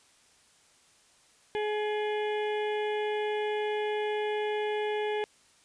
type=harmonic tone with a mistuned harmonic; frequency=422.3 Hz; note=G#4; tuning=29 cents sharp; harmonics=1 / 2 / 4 / 5 / 6 / 7 / 8; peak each=-29 / -35 / -41 / -43 / -45 / -46 / -47 dBFS; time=1.55-5.24 s; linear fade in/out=0 ms; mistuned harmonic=6; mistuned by=-60 cents; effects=white hiss -62 dBFS RMS until 5.64 s + resampled to 22050 Hz